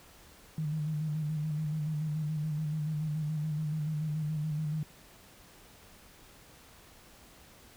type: tone with vibrato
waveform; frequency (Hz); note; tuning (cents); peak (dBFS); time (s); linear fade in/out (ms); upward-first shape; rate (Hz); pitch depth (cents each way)
sine; 153.2; D#3; -27; -30; 0.58-4.83; 2; square; 7; 40
effects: pink hiss -56 dBFS RMS until 7.76 s